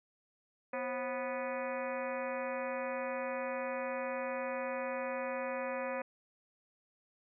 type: harmonic tone with a mistuned harmonic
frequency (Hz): 246.9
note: B3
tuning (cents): 0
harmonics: 1 / 2 / 3 / 4 / 5 / 6 / 7 / 8 / 9 / 10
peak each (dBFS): -45 / -37 / -46 / -44 / -47 / -50 / -48 / -49 / -51 / -49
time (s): 0.73-6.02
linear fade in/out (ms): 5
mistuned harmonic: 2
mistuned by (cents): +130
effects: none